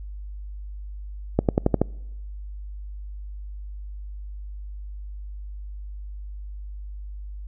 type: accelerating click train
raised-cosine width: 2 ms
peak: -4 dBFS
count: 6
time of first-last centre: 1.39-1.816 s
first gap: 98 ms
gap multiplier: 0.93
effects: noise-tail reverb RT60 1.0 s tail -26 dB re dry + added 50 Hz sine -33 dBFS peak until 7.47 s